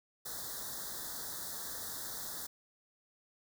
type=band-stop noise; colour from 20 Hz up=white; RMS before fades=-42 dBFS; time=0.25-2.47 s; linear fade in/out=10 ms; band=1900 to 3500 Hz; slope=96 dB/octave; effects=none